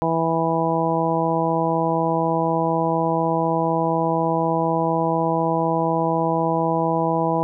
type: harmonic tone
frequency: 164.1 Hz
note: E3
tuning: 8 cents flat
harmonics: 1 / 2 / 3 / 4 / 5 / 6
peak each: -25 / -25 / -25 / -25 / -25 / -25 dBFS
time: 0.02-7.43 s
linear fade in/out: 0 ms
effects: none